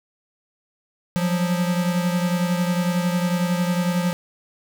square beating tone pair, 175.3 / 186.3 Hz, F3 / F#3, +7 / +12 cents, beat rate 11 Hz, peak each -21 / -27 dBFS, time 1.16-4.13 s, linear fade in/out 0 ms, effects none

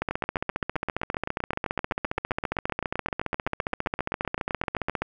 two click trains, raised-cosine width 0.5 ms, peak -11 / -13 dBFS, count 75 / 38, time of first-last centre 0.02-5.02 / 0.11-4.897 s, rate 14.8 / 7.73 Hz, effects none

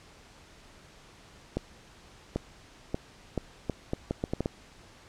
accelerating click train, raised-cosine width 2 ms, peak -15 dBFS, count 11, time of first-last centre 1.57-4.459 s, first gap 790 ms, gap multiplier 0.74, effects pink hiss -54 dBFS RMS until 5.08 s + low-pass 7000 Hz 12 dB/octave

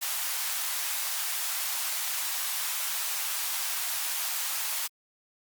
white high-pass noise, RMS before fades -31 dBFS, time 0.01-4.88 s, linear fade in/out 20 ms, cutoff 740 Hz, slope 24 dB/octave, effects Opus 48 kbps

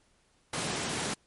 pink high-pass noise, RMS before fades -33 dBFS, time 0.53-1.14 s, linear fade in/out 5 ms, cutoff 140 Hz, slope 12 dB/octave, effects pink hiss -68 dBFS RMS until 1.26 s + MP3 48 kbps

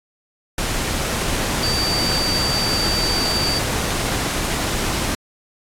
sine tone in noise, 4630 Hz, D8, 25 cents flat, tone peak -20 dBFS, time 1.63-3.59 s, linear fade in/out 2 ms, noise pink, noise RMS -22 dBFS, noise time 0.58-5.15 s, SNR -1 dB, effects low-pass 11000 Hz 12 dB/octave + AAC 64 kbps

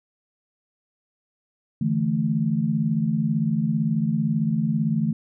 sine chord, D suspended second, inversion none, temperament equal, 146.83 / 164.81 / 220 Hz, D3 / E3 / A3, 0 / 0 / 0 cents, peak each -26 / -24 / -23 dBFS, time 1.81-5.13 s, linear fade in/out 5 ms, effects none

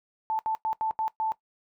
sine tone bursts at uneven times, 880 Hz, A5, in tune, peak -25 dBFS, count 6, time 0.3-0.39 / 0.46-0.55 / 0.65-0.73 / 0.81-0.91 / 0.99-1.08 / 1.2-1.32 s, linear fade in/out 0 ms, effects noise-tail reverb RT60 0.1 s tail -17 dB re dry

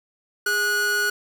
45% pulse tone pair together, 410.2 / 1461.8 Hz, G#4 / F#6, -21 / -21 cents, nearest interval octave + minor seventh, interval 2200 cents, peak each -30 / -20 dBFS, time 0.46-1.1 s, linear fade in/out 5 ms, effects none

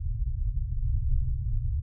pink low-pass noise, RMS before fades -27 dBFS, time 0-1.82 s, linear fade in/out 20 ms, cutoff 130 Hz, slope 96 dB/octave, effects none

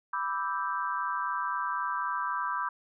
sine chord, E minor seventh, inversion second, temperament equal, 987.8 / 1174.7 / 1318.5 / 1568 Hz, B5 / D6 / E6 / G6, 0 / 0 / 0 / 0 cents, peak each -33 / -33 / -37 / -36 dBFS, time 0.13-2.69 s, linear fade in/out 5 ms, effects none

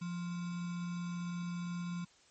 sine tone with sample-and-hold, 174.61 Hz, F3, in tune, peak -36 dBFS, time 0.01-2.05 s, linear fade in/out 10 ms, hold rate 1225 Hz, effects white hiss -65 dBFS RMS until 2.3 s + MP3 32 kbps

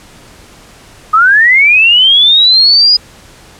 sine linear sweep, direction up, 1230 to 4978 Hz, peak -3 dBFS, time 1.13-2.97 s, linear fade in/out 10 ms, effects pink hiss -38 dBFS RMS until 3.59 s + low-pass 10000 Hz 12 dB/octave

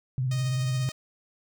sine tone with vibrato, 129.1 Hz, C3, 23 cents flat, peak -24 dBFS, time 0.18-0.89 s, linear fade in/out 0 ms, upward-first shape sine, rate 18 Hz, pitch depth 71 cents each way
5% pulse tone with tremolo, 621 Hz, D#5, 3 cents flat, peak -25 dBFS, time 0.31-0.92 s, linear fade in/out 5 ms, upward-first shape sine, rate 14 Hz, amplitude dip 30%
effects none

